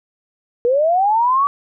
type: linear sweep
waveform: sine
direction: up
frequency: 466.3 to 1152 Hz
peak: -12 dBFS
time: 0.65-1.47 s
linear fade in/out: 0 ms
effects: none